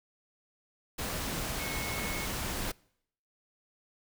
sine tone in noise, 2189 Hz, C#7, 22 cents flat, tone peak -40 dBFS, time 1.59-2.26 s, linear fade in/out 10 ms, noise pink, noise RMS -35 dBFS, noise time 0.98-2.72 s, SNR -8 dB, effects noise-tail reverb RT60 0.7 s tail -25 dB re dry

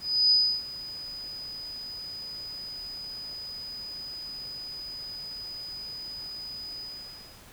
sine tone with ADSR envelope, 4978 Hz, D#8, in tune, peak -17 dBFS, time 0-7.43 s, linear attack 310 ms, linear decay 310 ms, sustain -19 dB, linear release 620 ms, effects pink hiss -51 dBFS RMS until 7.52 s

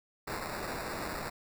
blue noise with sample-and-hold, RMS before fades -38 dBFS, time 0.27-1.3 s, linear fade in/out 10 ms, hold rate 3150 Hz, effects none

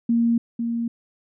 sine tone pair in turn, 233.1 / 233.1 Hz, A#3 / A#3, 0 / 0 cents, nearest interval unison, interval 0 cents, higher neither, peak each -16 / -22 dBFS, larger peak first, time 0.09-0.38 / 0.59-0.88 s, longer neither, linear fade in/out 5 ms, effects none

